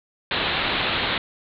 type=low-pass noise; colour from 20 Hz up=white; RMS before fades=-24 dBFS; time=0.31-1.18 s; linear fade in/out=2 ms; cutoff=4100 Hz; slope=96 dB/octave; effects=none